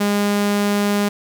sawtooth tone, 204.3 Hz, G#3, 28 cents flat, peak -12 dBFS, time 0-1.09 s, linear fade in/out 10 ms, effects none

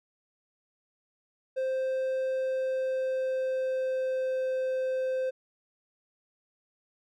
triangle tone with pitch glide, 523.3 to 519.1 Hz, C5 to C5, 0 to -14 cents, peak -25 dBFS, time 1.56-5.31 s, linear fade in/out 20 ms, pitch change -14 cents, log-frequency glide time 2.28-4.44 s, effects none

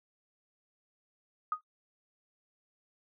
sine tone with exponential decay, 1244.5 Hz, D#6, in tune, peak -25 dBFS, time 1.52-1.61 s, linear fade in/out 2 ms, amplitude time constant 18 ms, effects noise-tail reverb RT60 0.1 s tail -18 dB re dry

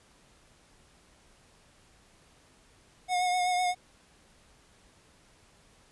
square tone with vibrato, 724 Hz, F#5, 38 cents flat, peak -26 dBFS, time 3.08-3.75 s, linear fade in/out 50 ms, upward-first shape triangle, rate 7.9 Hz, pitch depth 29 cents each way, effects pink hiss -61 dBFS RMS until 5.91 s + resampled to 24000 Hz

